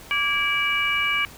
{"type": "harmonic tone with a mistuned harmonic", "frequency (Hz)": 580, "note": "D5", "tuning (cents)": -22, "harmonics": [2, 3, 4, 5], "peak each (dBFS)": [-28, -29, -22, -27], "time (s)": [0.11, 1.25], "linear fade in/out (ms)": 0, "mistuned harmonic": 3, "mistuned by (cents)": -100, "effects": ["pink hiss -44 dBFS RMS until 1.37 s"]}